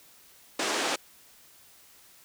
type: band-pass noise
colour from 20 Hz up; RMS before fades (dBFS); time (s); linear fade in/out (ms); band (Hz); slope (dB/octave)
pink; -29; 0.59-0.96; 5; 290 to 8100; 24
effects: white hiss -56 dBFS RMS until 2.24 s